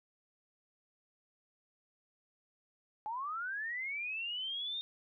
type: linear sweep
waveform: sine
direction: up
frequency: 830.6 to 3687 Hz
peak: -36 dBFS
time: 3.06-4.81 s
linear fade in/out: 0 ms
effects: none